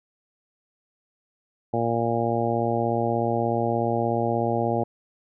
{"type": "harmonic tone", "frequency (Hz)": 116.7, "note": "A#2", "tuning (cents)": 2, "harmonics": [1, 2, 3, 4, 5, 6, 7], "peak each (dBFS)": [-29, -29, -29, -29, -29, -29, -29], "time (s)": [1.73, 4.84], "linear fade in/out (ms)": 10, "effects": []}